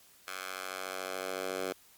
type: tone with high-pass filter sweep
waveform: 10% pulse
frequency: 93.8 Hz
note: F#2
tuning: 24 cents sharp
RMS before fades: -38 dBFS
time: 0.27-1.73 s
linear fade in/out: 10 ms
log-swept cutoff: 1300 to 410 Hz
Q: 1.1
effects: white hiss -60 dBFS RMS until 1.97 s + MP3 96 kbps